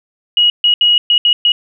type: tone bursts at uneven times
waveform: sine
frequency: 2900 Hz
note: F#7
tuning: 35 cents flat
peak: -7 dBFS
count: 6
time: 0.37-0.5 / 0.64-0.74 / 0.81-0.98 / 1.1-1.18 / 1.25-1.33 / 1.45-1.52 s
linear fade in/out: 2 ms
effects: none